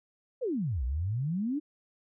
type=exponential two-way sweep; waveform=sine; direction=down then up; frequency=554.4 to 58.27 to 312.2 Hz; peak=-28 dBFS; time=0.41-1.6 s; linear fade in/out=20 ms; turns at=0.84 s; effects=none